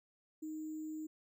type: tone with sample-and-hold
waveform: sine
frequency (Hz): 311.1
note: D#4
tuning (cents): 0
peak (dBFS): -40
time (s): 0.42-1.07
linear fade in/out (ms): 10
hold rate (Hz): 7350
effects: none